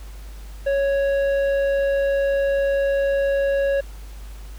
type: tone with tanh clipping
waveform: sine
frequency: 554.4 Hz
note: C#5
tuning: in tune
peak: -19 dBFS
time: 0.66-3.81 s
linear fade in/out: 10 ms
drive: 9 dB
effects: added 50 Hz sine -34 dBFS peak until 4.58 s + pink hiss -48 dBFS RMS until 4.58 s